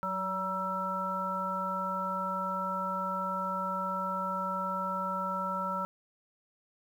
harmonic tone with a mistuned harmonic, 190.1 Hz, F#3, 47 cents sharp, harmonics 1 / 3 / 5 / 7, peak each -39 / -39 / -36 / -33 dBFS, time 0.03-5.85 s, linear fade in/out 0 ms, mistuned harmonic 1, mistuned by -39 cents, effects 10-bit

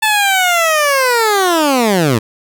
15% pulse linear sweep, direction down, 880 to 103.83 Hz, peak -4 dBFS, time 0.02-2.19 s, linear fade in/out 10 ms, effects none

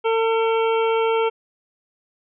harmonic tone, 451.2 Hz, A4, 44 cents sharp, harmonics 1 / 2 / 3 / 5 / 6 / 7, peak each -18 / -24 / -28 / -32 / -34 / -35 dBFS, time 0.04-1.3 s, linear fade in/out 20 ms, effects none

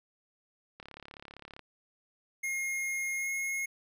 click train, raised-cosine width 0.3 ms, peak -30 dBFS, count 29, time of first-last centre 0.8-1.593 s, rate 35.3 Hz
square tone with pitch glide, 2142 to 2161 Hz, C7 to C#7, +40 to -45 cents, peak -32 dBFS, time 2.43-3.66 s, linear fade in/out 10 ms, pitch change +15 cents, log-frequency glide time 3.16-3.3 s
effects none

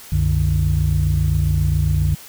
sine tone cluster, 65.7 / 93.1 / 150 Hz, C2 / F#2 / D3, +8 / +11 / +37 cents, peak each -18 dBFS, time 0.12-2.15 s, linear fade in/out 5 ms, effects tanh soft clip ceiling -8 dBFS + white hiss -40 dBFS RMS until 2.28 s

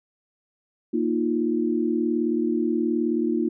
sine chord, Bb suspended fourth, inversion none, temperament just, 233.1 / 310.8 / 349.6 Hz, Bb3 / Eb4 / F4, 0 / -2 / +2 cents, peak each -25 dBFS, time 0.93-3.49 s, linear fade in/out 10 ms, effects none

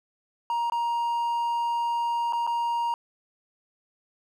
triangle tone with dropouts, 940 Hz, A#5, 14 cents sharp, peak -22 dBFS, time 0.5-2.94 s, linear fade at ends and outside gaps 1 ms, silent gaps 0.699-0.721 / 2.325-2.332 / 2.467-2.474 s, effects none

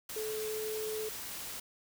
sine tone in noise, 432.8 Hz, A4, 29 cents flat, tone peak -35 dBFS, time 0.16-1.09 s, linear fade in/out 5 ms, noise white, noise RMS -42 dBFS, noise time 0.09-1.6 s, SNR +4 dB, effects none

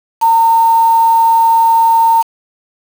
sine tone with quantisation, 912 Hz, A#5, 38 cents flat, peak -6 dBFS, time 0.21-2.23 s, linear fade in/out 20 ms, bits 4, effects none

